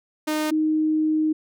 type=tone pair in turn; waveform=sawtooth / sine; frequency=307.1 / 311 Hz; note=D#4 / D#4; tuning=-23 / -1 cents; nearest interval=unison; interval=22 cents; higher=second; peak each=-18 / -18 dBFS; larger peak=neither; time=0.27-0.51 / 0.51-1.33 s; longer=second; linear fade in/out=10 ms; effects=none